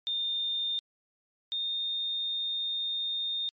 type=tone pair in turn; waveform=sine; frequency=3626 / 3655 Hz; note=A#7 / A#7; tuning=-49 / -35 cents; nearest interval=unison; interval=14 cents; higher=second; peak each=-28 / -29 dBFS; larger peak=first; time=0.07-0.79 / 1.52-3.49 s; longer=second; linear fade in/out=0 ms; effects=MP3 32 kbps